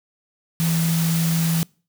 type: tone in noise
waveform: sine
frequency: 164.81 Hz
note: E3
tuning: in tune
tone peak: -18 dBFS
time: 0.6-1.63 s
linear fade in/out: 0 ms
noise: white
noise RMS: -28 dBFS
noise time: 0.6-1.63 s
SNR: +7 dB
effects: noise-tail reverb RT60 0.4 s tail -26 dB re dry